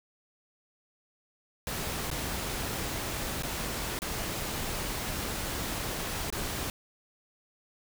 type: noise with dropouts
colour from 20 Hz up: pink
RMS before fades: -34 dBFS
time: 1.67-6.7 s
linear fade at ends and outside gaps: 1 ms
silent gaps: 2.103-2.113 / 3.424-3.433 / 3.99-4.019 / 6.302-6.325 s
effects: none